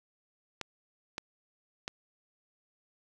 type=clicks; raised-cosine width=0.2 ms; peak=-18 dBFS; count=3; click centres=0.613 / 1.181 / 1.879 s; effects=none